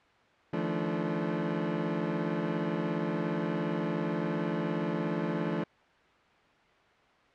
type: tone cluster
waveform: 25% pulse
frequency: 153.8 / 171 / 218.1 / 290.8 Hz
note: D#3 / F3 / A3 / D4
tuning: -20 / -36 / -15 / -17 cents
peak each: -36 / -29 / -31 / -32 dBFS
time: 0.53-5.64 s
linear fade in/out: 5 ms
effects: white hiss -61 dBFS RMS until 7.34 s + low-pass 2000 Hz 12 dB/octave